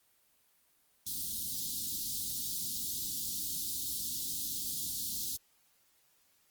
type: band-stop noise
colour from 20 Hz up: white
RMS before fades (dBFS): -37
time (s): 1.06-5.37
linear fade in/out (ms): 10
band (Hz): 310 to 3500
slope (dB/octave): 48
effects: white hiss -70 dBFS RMS until 6.5 s + Opus 24 kbps